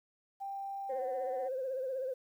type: tone with pitch glide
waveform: sine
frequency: 788 to 752 Hz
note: G5 to F#5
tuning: +9 to +28 cents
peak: -37 dBFS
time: 0.4-1.49 s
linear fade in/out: 20 ms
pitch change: -81 cents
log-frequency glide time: 0.96-1.02 s
type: tone with vibrato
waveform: sine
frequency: 523.3 Hz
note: C5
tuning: in tune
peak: -33 dBFS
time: 0.89-2.14 s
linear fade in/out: 10 ms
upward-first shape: triangle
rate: 16 Hz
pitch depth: 80 cents each way
effects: tanh soft clip ceiling -28 dBFS + 11-bit